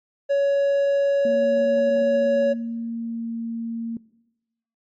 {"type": "tone", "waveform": "triangle", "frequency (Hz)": 560, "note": "C#5", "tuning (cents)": 18, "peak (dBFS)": -15, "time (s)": [0.29, 2.54], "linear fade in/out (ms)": 20}
{"type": "tone with pitch glide", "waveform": "sine", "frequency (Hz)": [233.1, 229.8], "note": ["A#3", "A#3"], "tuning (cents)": [0, -25], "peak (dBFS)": -25, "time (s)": [1.25, 3.97], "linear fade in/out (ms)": 2, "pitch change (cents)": -25, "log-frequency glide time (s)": [2.12, 3.32]}
{"effects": ["noise-tail reverb RT60 0.9 s tail -20 dB re dry", "MP3 32 kbps"]}